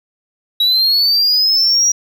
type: linear sweep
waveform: triangle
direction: up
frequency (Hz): 3857 to 5770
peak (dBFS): -9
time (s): 0.6-1.92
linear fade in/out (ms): 5
effects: none